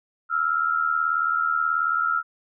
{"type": "tone pair together", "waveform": "sine", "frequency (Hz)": [1318.4, 1396.9], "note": ["E6", "F6"], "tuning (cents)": [0, 0], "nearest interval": "minor second", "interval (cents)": 100, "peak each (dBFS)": -23, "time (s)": [0.29, 2.23], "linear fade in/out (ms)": 50, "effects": []}